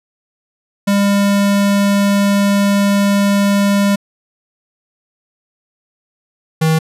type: tone pair in turn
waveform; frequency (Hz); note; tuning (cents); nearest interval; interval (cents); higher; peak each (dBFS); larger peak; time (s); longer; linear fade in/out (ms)
square; 200.7 / 159.3; G3 / D#3; +41 / +41; major third; 400; first; -11; neither; 0.87-3.96 / 6.61-6.79; first; 10
effects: resampled to 32000 Hz